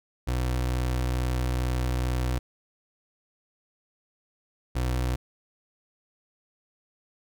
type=tone pair in turn; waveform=30% pulse; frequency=62.3 / 62.3 Hz; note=B1 / B1; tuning=+16 / +16 cents; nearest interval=unison; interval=0 cents; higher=neither; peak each=-22 dBFS; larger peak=neither; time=0.27-2.39 / 4.75-5.16 s; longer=first; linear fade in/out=10 ms; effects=none